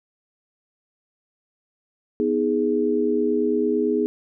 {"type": "chord", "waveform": "sine", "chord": "G# minor", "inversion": "first", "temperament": "equal with one note detuned", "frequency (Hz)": [246.9, 315.8, 415.3], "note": ["B3", "D#4", "G#4"], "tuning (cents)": [0, 26, 0], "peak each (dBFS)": [-24, -24, -21], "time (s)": [2.2, 4.06], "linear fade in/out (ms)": 0, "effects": []}